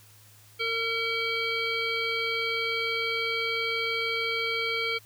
harmonic tone, 456.6 Hz, A#4, 36 cents flat, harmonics 1 / 3 / 5 / 7 / 9 / 10, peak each -33 / -35 / -29 / -34 / -41 / -39 dBFS, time 0.59-4.99 s, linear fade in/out 20 ms, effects added 105 Hz sine -56 dBFS peak until 5.05 s + white hiss -56 dBFS RMS until 5.05 s

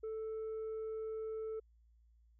sine tone, 440 Hz, A4, in tune, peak -36 dBFS, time 0.03-1.6 s, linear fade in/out 10 ms, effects tanh soft clip ceiling -38 dBFS + added 57 Hz sine -64 dBFS peak until 2.39 s

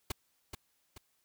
pink noise with echo, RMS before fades -35 dBFS, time 0.1-0.12 s, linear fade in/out 5 ms, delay 430 ms, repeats 2, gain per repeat -7 dB, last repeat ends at 0.98 s, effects white hiss -75 dBFS RMS until 1.24 s

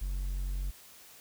triangle tone, 46.25 Hz, F#1, in tune, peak -29 dBFS, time 0.01-0.71 s, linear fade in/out 10 ms, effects white hiss -54 dBFS RMS until 1.2 s

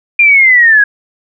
sine linear sweep, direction down, 2412 to 1631 Hz, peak -3 dBFS, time 0.19-0.84 s, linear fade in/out 5 ms, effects none

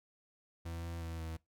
40% pulse tone with pitch steps, 83.7 / 84.4 / 82.5 / 81 Hz, E2 / E2 / E2 / E2, +27 / +41 / +2 / -30 cents, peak -39 dBFS, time 0.65-1.37 s, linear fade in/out 10 ms, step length 180 ms, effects noise-tail reverb RT60 0.2 s tail -22 dB re dry

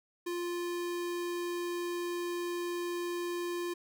square tone, 349.2 Hz, F4, in tune, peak -34 dBFS, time 0.26-3.74 s, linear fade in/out 10 ms, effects none

